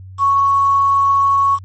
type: tone with quantisation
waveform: sine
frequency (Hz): 1108.7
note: C#6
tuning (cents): 0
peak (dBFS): -10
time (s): 0.18-1.59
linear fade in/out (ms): 50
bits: 6
effects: added 94 Hz sine -32 dBFS peak until 1.64 s + MP3 32 kbps